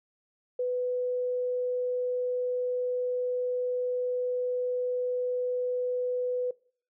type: tone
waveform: sine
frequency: 497.6 Hz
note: B4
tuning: 13 cents sharp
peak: -26 dBFS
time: 0.59-6.51 s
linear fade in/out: 5 ms
effects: noise-tail reverb RT60 0.5 s tail -23 dB re dry